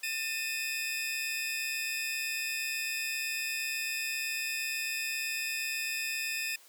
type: tone cluster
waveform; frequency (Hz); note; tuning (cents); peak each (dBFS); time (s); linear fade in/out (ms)
sawtooth; 1796 / 2497 / 2635; A6 / D#7 / E7; +35 / +6 / -1; -36 / -31 / -35; 0.03-6.56; 5
effects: white hiss -57 dBFS RMS until 6.68 s + high-pass 400 Hz 12 dB/octave